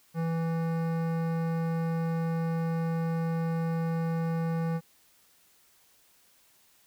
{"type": "tone with hard clipping", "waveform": "sine", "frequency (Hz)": 164.81, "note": "E3", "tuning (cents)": 0, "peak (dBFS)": -29, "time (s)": [0.14, 4.81], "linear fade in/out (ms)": 50, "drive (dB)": 16, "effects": ["white hiss -63 dBFS RMS until 6.86 s"]}